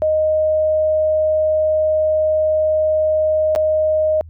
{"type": "tone with dropouts", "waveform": "sine", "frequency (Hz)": 621, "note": "D#5", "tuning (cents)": -3, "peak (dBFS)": -13, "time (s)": [0.02, 4.21], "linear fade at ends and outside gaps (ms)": 0, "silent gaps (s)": [3.551, 3.56], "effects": ["added 81 Hz sine -35 dBFS peak until 4.29 s"]}